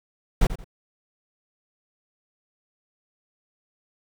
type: noise with echo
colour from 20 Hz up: brown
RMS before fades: -17 dBFS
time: 0.41-0.47 s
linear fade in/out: 5 ms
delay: 87 ms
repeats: 2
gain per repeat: -12 dB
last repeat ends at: 0.644 s
effects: none